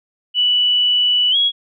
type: tone with pitch glide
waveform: sine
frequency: 2960 to 3322 Hz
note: F#7 to G#7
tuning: 0 to 0 cents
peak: -12 dBFS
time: 0.34-1.52 s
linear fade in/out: 50 ms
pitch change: +200 cents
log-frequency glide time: 1.31-1.36 s
effects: none